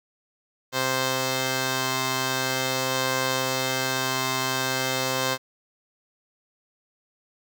5% pulse tone pair together, 130.81 / 522.8 Hz, C3 / C5, 0 / -1 cents, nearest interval 2 octaves, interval 2399 cents, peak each -15 dBFS, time 0.72-5.38 s, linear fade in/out 50 ms, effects none

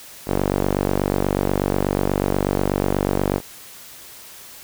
sawtooth tone with band-pass filter, 48.22 Hz, G1, 28 cents flat, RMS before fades -21 dBFS, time 0.26-3.41 s, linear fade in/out 50 ms, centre 460 Hz, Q 0.86, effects white hiss -41 dBFS RMS until 4.63 s

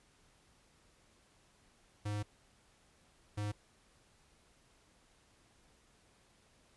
square tone bursts at uneven times, 104.1 Hz, G#2, 5 cents sharp, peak -36 dBFS, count 2, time 2.05-2.23 / 3.37-3.52 s, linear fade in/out 10 ms, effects pink hiss -68 dBFS RMS until 6.76 s + resampled to 24000 Hz

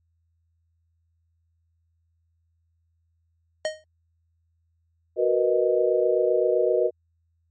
square tone with exponential decay, 622.3 Hz, D#5, in tune, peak -21 dBFS, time 3.65-3.84 s, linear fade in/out 1 ms, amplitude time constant 41 ms
sine chord, B major seventh, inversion second, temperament equal, 370 / 466.2 / 493.9 / 622.3 Hz, F#4 / A#4 / B4 / D#5, 0 / 0 / 0 / 0 cents, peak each -24 dBFS, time 5.16-6.91 s, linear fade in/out 50 ms
effects added 83 Hz sine -66 dBFS peak until 7.5 s + MP3 32 kbps

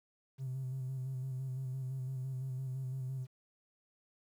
triangle tone with vibrato, 130.81 Hz, C3, in tune, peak -33 dBFS, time 0.38-3.27 s, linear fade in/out 50 ms, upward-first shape square, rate 5.9 Hz, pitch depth 33 cents each way, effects tanh soft clip ceiling -33 dBFS + 11-bit

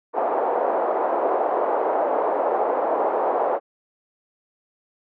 white band-pass noise, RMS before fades -22 dBFS, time 0.13-3.6 s, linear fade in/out 50 ms, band 420 to 830 Hz, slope 24 dB/octave, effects none

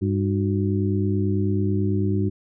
harmonic tone with a mistuned harmonic, 100.3 Hz, G2, 40 cents sharp, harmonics 1 / 2 / 3 / 4, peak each -22 / -25 / -27 / -28 dBFS, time 0.01-2.3 s, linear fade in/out 20 ms, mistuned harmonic 4, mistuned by -140 cents, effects none

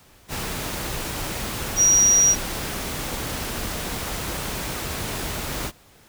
sine tone in noise, 5750 Hz, F8, 50 cents sharp, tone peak -13 dBFS, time 1.76-2.36 s, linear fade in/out 50 ms, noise pink, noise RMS -29 dBFS, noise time 0.28-5.72 s, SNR +13 dB, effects pink hiss -53 dBFS RMS until 6.08 s

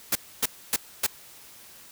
white noise bursts, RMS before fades -23 dBFS, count 4, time 0.12-1.066 s, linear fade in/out 5 ms, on 34 ms, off 270 ms, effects white hiss -49 dBFS RMS until 1.91 s

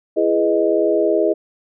sine chord, E major seventh, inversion none, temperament equal with one note detuned, 334.8 / 415.3 / 493.9 / 622.3 Hz, E4 / G#4 / B4 / D#5, +27 / 0 / 0 / 0 cents, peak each -19 / -18 / -23 / -18 dBFS, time 0.16-1.34 s, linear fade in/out 20 ms, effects none

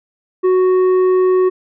triangle tone with tanh clipping, 370 Hz, F#4, in tune, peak -11 dBFS, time 0.43-1.5 s, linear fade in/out 20 ms, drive 11 dB, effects none

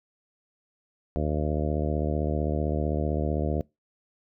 harmonic tone, 75.6 Hz, D#2, 49 cents flat, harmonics 1 / 2 / 3 / 4 / 5 / 6 / 7 / 8 / 9, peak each -28 / -31 / -33 / -34 / -35 / -36 / -36 / -37 / -38 dBFS, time 1.16-3.61 s, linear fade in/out 0 ms, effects noise-tail reverb RT60 0.2 s tail -23 dB re dry

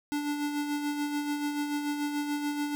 square tone with tremolo, 292.4 Hz, D4, 7 cents flat, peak -28 dBFS, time 0.12-2.75 s, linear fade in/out 0 ms, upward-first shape sine, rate 6.9 Hz, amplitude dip 45%, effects none

